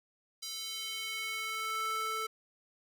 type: tone with high-pass filter sweep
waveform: square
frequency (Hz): 440.3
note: A4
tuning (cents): +1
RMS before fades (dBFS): -37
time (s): 0.42-2.27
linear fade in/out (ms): 10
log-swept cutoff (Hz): 4500 to 900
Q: 2.2
effects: none